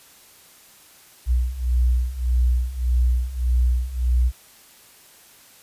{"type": "beating tone pair", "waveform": "sine", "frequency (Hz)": [60.4, 62.1], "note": ["B1", "B1"], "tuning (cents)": [-38, 10], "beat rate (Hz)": 1.7, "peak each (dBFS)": [-22, -19], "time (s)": [1.26, 4.32], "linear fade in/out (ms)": 50, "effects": ["white hiss -50 dBFS RMS until 5.62 s", "resampled to 32000 Hz"]}